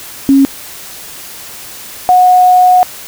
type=tone pair in turn; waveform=sine; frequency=273.5 / 730.2 Hz; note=C#4 / F#5; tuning=-23 / -23 cents; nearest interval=octave + perfect fourth; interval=1700 cents; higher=second; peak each=-3 dBFS; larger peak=neither; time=0.29-0.45 / 2.09-2.83 s; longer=second; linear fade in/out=0 ms; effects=white hiss -29 dBFS RMS until 3.07 s